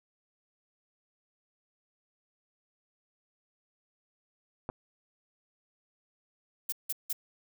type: clicks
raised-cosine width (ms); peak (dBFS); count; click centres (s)
1; -21 / -25; 2; 4.691 / 4.699
type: noise bursts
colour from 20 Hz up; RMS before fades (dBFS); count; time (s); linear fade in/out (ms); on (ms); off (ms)
violet; -32; 3; 6.69-7.129; 5; 33; 170
effects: none